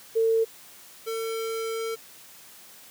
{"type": "tone pair in turn", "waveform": ["sine", "square"], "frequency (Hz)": [449.9, 449.9], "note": ["A4", "A4"], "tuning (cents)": [39, 39], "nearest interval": "unison", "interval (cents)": 0, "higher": "neither", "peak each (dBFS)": [-19, -29], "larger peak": "first", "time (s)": [[0.15, 0.45], [1.06, 1.96]], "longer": "second", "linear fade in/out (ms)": 20, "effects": ["white hiss -49 dBFS RMS until 2.9 s", "high-pass 100 Hz 12 dB/octave"]}